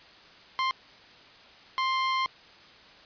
sawtooth tone bursts at uneven times, 1051 Hz, C6, 7 cents sharp, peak -21 dBFS, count 2, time 0.59-0.71 / 1.78-2.26 s, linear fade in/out 0 ms, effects white hiss -52 dBFS RMS until 3.05 s + resampled to 11025 Hz

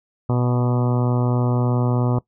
harmonic tone with a mistuned harmonic, 123.1 Hz, B2, 5 cents flat, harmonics 1 / 2 / 3 / 4 / 5 / 6 / 7 / 8 / 9 / 10, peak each -18 / -24 / -28 / -30 / -32 / -34 / -35 / -36 / -37 / -38 dBFS, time 0.29-2.19 s, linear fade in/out 5 ms, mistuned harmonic 1, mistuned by -16 cents, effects noise-tail reverb RT60 0.1 s tail -20 dB re dry

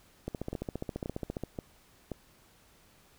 two click trains, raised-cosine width 2 ms, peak -22 / -21 dBFS, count 4 / 18, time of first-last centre 0.53-2.117 / 0.28-1.436 s, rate 1.89 / 14.7 Hz, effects pink hiss -62 dBFS RMS until 3.18 s

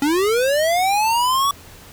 square linear sweep, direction up, 272.9 to 1143 Hz, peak -16 dBFS, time 0.02-1.51 s, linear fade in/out 2 ms, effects added 87 Hz sine -49 dBFS peak until 1.92 s + pink hiss -43 dBFS RMS until 1.92 s

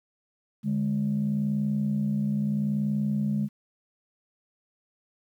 sine tone pair together, 146.83 / 207.6 Hz, D3 / G#3, 0 / 0 cents, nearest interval tritone, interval 600 cents, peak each -28 / -24 dBFS, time 0.63-3.49 s, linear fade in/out 50 ms, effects tanh soft clip ceiling -18 dBFS + 10-bit

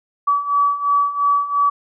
sine beating tone pair, 1143 / 1145.9 Hz, D6 / D6, -47 / -43 cents, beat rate 2.9 Hz, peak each -20 / -16 dBFS, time 0.27-1.7 s, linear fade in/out 10 ms, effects none

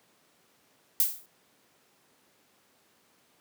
violet noise with exponential decay, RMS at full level -20 dBFS, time 1-1.26 s, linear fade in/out 1 ms, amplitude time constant 56 ms, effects pink hiss -65 dBFS RMS until 3.4 s + high-pass 200 Hz 12 dB/octave

